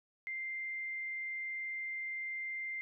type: tone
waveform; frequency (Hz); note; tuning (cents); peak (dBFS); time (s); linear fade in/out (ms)
sine; 2093; C7; 0; -37; 0.27-2.81; 0
effects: none